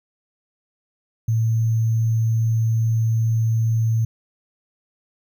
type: tone with sample-and-hold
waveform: sine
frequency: 112.8 Hz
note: A2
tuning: 44 cents sharp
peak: -16 dBFS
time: 1.28-4.05 s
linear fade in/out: 5 ms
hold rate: 6300 Hz
effects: none